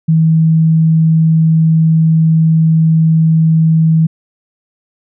sine tone, 160.8 Hz, E3, 43 cents flat, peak -6 dBFS, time 0.08-4.07 s, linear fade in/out 10 ms, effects none

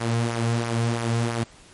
sawtooth tone with flanger, 116.54 Hz, A#2, in tune, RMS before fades -24 dBFS, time 0-1.44 s, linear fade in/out 10 ms, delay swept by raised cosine 0.24 to 3.44 ms, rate 3 Hz, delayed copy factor -0.5, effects pink hiss -50 dBFS RMS until 1.73 s + MP3 48 kbps

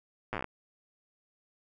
slowing click train, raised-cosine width 0.5 ms, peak -19 dBFS, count 10, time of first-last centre 0.33-0.443 s, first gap 8 ms, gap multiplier 1.11, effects none

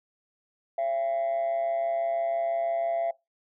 sine tone with amplitude modulation, 676 Hz, E5, 43 cents sharp, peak -20 dBFS, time 0.78-3.11 s, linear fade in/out 5 ms, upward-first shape sine, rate 126 Hz, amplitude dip 65%, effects noise-tail reverb RT60 0.2 s tail -22 dB re dry + tanh soft clip ceiling -22 dBFS

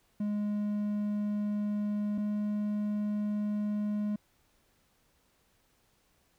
triangle tone pair in turn, 207.7 / 208.6 Hz, G#3 / G#3, 0 / +8 cents, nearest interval unison, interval 8 cents, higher second, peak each -27 dBFS, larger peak neither, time 0.2-2.18 / 2.18-4.16 s, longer neither, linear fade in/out 5 ms, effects pink hiss -70 dBFS RMS until 6.38 s

